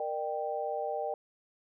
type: chord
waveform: sine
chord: G minor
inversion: first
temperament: equal with one note detuned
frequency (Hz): 466.2 / 602.4 / 784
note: Bb4 / D5 / G5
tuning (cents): 0 / +44 / 0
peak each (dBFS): -37 / -35 / -35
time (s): 0-1.14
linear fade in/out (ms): 2
effects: none